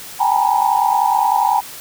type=tone cluster; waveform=sine; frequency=775 / 821 / 851 / 921 / 974 Hz; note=G5 / G#5 / G#5 / A#5 / B5; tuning=-20 / -20 / +42 / -21 / -24 cents; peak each=-19 dBFS; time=0.19-1.61 s; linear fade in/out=20 ms; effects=white hiss -34 dBFS RMS until 1.8 s